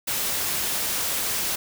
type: noise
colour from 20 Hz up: white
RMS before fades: -26 dBFS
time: 0.07-1.56 s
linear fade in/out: 10 ms
effects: none